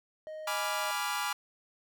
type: tone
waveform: triangle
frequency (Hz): 622.3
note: D#5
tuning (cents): 0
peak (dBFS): -37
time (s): 0.27-0.91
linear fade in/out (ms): 0
type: chord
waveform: sawtooth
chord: G# diminished seventh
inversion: none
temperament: equal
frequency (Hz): 830.6 / 987.8 / 1174.7 / 1396.9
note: G#5 / B5 / D6 / F6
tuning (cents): 0 / 0 / 0 / 0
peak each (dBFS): -33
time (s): 0.47-1.33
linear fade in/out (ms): 5
effects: none